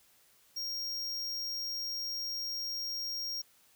square tone, 5580 Hz, F8, 2 cents flat, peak -35 dBFS, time 0.56-3.42 s, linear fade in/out 10 ms, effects white hiss -65 dBFS RMS until 3.75 s

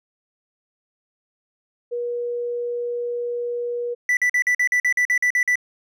sine tone, 480.5 Hz, B4, 48 cents flat, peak -23 dBFS, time 1.91-3.95 s, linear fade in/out 20 ms
triangle tone bursts, 1975.5 Hz, B6, in tune, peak -14 dBFS, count 12, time 4.09-5.556 s, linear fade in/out 2 ms, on 80 ms, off 46 ms
effects none

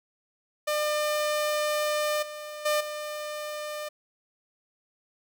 sawtooth tone with level steps, 601 Hz, D5, 40 cents sharp, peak -21 / -33 / -19 / -29 dBFS, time 0.67-3.89 s, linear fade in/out 10 ms, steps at 2.22 / 2.65 / 2.8 s, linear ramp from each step 10 ms, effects none

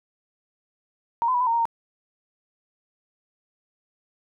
sine tone with pitch steps, 932 / 1017 / 975 / 1005 / 919 / 933 / 922 Hz, A#5 / C6 / B5 / B5 / A#5 / A#5 / A#5, -1 / -50 / -23 / +30 / -25 / +1 / -19 cents, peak -19 dBFS, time 1.22-1.654 s, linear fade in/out 0 ms, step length 62 ms, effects none

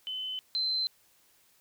sine tone pair in turn, 3037 / 4087 Hz, F#7 / C8, +44 / -41 cents, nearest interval perfect fourth, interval 515 cents, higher second, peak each -33 / -27 dBFS, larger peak second, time 0.07-0.39 / 0.55-0.87 s, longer neither, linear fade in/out 0 ms, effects white hiss -65 dBFS RMS until 1.6 s

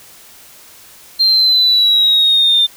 sine exponential sweep, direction down, 4186 to 3586 Hz, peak -7 dBFS, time 1.19-2.67 s, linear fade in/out 20 ms, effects tanh soft clip ceiling -4 dBFS + white hiss -41 dBFS RMS until 2.76 s

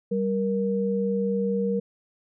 sine tone pair together, 195.14 / 470.6 Hz, G3 / A#4, -8 / +16 cents, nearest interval octave + minor third, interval 1524 cents, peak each -25 dBFS, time 0.11-1.8 s, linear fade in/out 10 ms, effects none

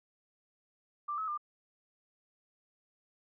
sine tone with pitch steps, 1181 / 1288 / 1197 Hz, D6 / E6 / D6, +9 / -41 / +33 cents, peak -33 dBFS, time 1.08-1.377 s, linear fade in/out 10 ms, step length 99 ms, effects none

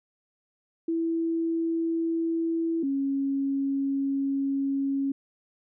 sine tone pair in turn, 330 / 274.9 Hz, E4 / C#4, +2 / -14 cents, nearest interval minor third, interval 316 cents, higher first, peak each -24 dBFS, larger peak neither, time 0.88-2.83 / 2.83-5.12 s, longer second, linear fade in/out 5 ms, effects none

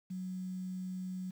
sine tone with quantisation, 185 Hz, F#3, in tune, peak -37 dBFS, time 0.1-1.31 s, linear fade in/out 10 ms, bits 10, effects none

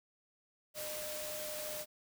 sine tone in noise, 608 Hz, D#5, 40 cents flat, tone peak -43 dBFS, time 0.74-1.86 s, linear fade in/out 50 ms, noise white, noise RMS -43 dBFS, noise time 0.74-1.86 s, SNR -3 dB, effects none

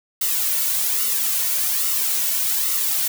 blue noise with flanger, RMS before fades -21 dBFS, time 0.21-3.08 s, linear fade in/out 5 ms, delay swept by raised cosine 1.2 to 2.5 ms, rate 1.2 Hz, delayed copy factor -0.6, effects none

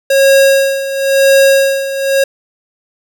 square tone with tremolo, 545 Hz, C#5, 29 cents flat, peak -5 dBFS, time 0.1-2.24 s, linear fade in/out 5 ms, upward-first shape sine, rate 0.97 Hz, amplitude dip 75%, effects none

